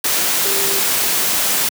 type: tone in noise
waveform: sine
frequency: 395.2 Hz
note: G4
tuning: 14 cents sharp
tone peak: -25 dBFS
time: 0.45-0.8 s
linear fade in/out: 5 ms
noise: white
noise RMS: -17 dBFS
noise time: 0.04-1.69 s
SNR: -11 dB
effects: high-pass 150 Hz 12 dB/octave